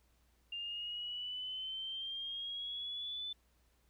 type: exponential sweep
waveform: sine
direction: up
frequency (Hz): 2794 to 3520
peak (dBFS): -39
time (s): 0.52-3.33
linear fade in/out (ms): 5
effects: added 60 Hz sine -70 dBFS peak until 3.89 s + pink hiss -75 dBFS RMS until 3.89 s